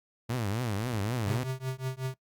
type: tone with vibrato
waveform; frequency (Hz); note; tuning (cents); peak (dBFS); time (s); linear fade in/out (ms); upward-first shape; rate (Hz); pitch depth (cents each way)
sawtooth; 111.4; A2; +22; -25; 0.29-1.44; 10; triangle; 3.8; 270
type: tone with tremolo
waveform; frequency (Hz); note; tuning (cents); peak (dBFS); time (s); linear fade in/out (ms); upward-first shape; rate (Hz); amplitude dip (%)
square; 130.81; C3; 0; -29; 1.27-2.14; 0; triangle; 5.4; 100
effects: noise-tail reverb RT60 0.1 s tail -20 dB re dry + Opus 48 kbps